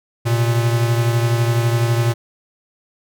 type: beating tone pair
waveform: square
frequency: 116.54 / 128.54 Hz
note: A#2 / C3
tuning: 0 / -30 cents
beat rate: 12 Hz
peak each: -16 / -23 dBFS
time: 0.25-2.14 s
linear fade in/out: 20 ms
effects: none